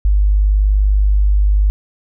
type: tone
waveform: sine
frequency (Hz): 50.4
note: G1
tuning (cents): +49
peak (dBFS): -9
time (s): 0.05-1.7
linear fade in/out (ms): 0
effects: none